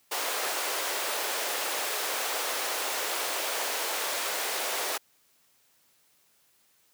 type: high-pass noise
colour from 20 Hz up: pink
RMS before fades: -31 dBFS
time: 0.11-4.98 s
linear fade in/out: 10 ms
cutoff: 450 Hz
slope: 24 dB/octave
effects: white hiss -66 dBFS RMS until 6.93 s + high-pass 80 Hz 12 dB/octave